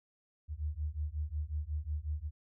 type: beating tone pair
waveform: sine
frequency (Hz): 73 / 78.5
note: D2 / D#2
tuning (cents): -10 / +16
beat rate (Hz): 5.5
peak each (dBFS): -37 / -37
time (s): 0.48-2.31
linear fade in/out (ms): 50
effects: none